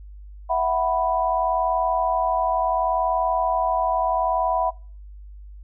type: chord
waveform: sine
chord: E suspended second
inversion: none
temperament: equal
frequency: 659.3 / 740 / 987.8 Hz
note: E5 / F#5 / B5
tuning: 0 / 0 / 0 cents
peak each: -23 dBFS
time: 0.49-4.71 s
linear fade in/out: 20 ms
effects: noise-tail reverb RT60 0.4 s tail -24 dB re dry + added 50 Hz sine -38 dBFS peak until 5.63 s